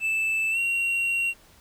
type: tone with pitch glide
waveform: triangle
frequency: 2637 to 2747 Hz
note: E7 to F7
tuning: 0 to -29 cents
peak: -21 dBFS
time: 0-1.34 s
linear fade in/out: 50 ms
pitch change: +71 cents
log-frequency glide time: 0.51-0.58 s
effects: pink hiss -55 dBFS RMS until 1.6 s